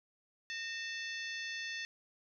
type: harmonic tone with a mistuned harmonic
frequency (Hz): 880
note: A5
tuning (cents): 0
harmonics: 2 / 3 / 4 / 5 / 6 / 7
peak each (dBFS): -41 / -45 / -47 / -49 / -51 / -52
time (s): 0.5-1.85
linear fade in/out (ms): 0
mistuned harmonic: 2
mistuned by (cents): +73
effects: none